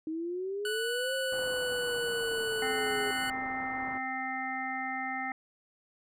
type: exponential two-way sweep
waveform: sine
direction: up then down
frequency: 311.6 to 533 to 412.4 Hz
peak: -32 dBFS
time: 0.07-3.11 s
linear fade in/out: 2 ms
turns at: 1.14 s
type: tone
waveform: 25% pulse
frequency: 1482 Hz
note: F#6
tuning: 2 cents sharp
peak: -29 dBFS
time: 0.65-3.3 s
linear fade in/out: 2 ms
type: low-pass noise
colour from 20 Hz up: white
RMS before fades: -46 dBFS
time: 1.32-3.98 s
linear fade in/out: 5 ms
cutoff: 1300 Hz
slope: 24 dB/octave
type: harmonic tone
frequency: 261 Hz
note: C4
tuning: 4 cents flat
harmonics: 1 / 3 / 5 / 7 / 8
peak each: -41 / -36 / -42 / -39 / -38 dBFS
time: 2.62-5.32 s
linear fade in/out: 2 ms
effects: resampled to 32000 Hz